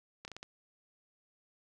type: slowing click train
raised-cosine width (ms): 0.2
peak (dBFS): -27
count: 5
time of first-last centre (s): 0.25-0.429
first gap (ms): 29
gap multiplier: 1.3
effects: none